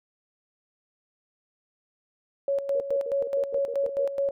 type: tone with tremolo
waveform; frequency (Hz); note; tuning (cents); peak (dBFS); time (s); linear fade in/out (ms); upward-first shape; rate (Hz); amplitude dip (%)
sine; 556; C#5; +5; -22; 2.48-4.31; 2; square; 4.7; 65
type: tone bursts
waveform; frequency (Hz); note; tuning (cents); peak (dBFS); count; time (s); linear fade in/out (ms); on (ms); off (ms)
sine; 476.2; A#4; +37; -31; 9; 2.75-4.049; 2; 59; 96
effects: none